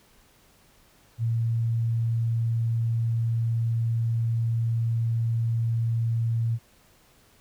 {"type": "tone", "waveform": "sine", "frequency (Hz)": 115.1, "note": "A#2", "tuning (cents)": -22, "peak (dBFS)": -22, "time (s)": [1.18, 6.59], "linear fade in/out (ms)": 50, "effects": ["pink hiss -59 dBFS RMS until 7.4 s"]}